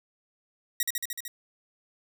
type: tone with echo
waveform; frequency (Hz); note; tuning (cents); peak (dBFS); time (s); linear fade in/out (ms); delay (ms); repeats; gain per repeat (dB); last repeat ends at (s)
5% pulse; 1905; A#6; +37; -13; 0.8-0.83; 2; 75; 6; -2; 1.28
effects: none